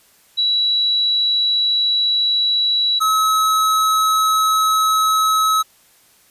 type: tone pair in turn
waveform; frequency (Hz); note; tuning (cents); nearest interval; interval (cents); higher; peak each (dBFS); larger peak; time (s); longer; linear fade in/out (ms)
sine / square; 3918 / 1286.5; B7 / E6; -15 / -43; octave + perfect fifth; 1928; first; -14; neither; 0.37-3 / 3-5.63; neither; 20
effects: white hiss -53 dBFS RMS until 6.3 s + resampled to 32000 Hz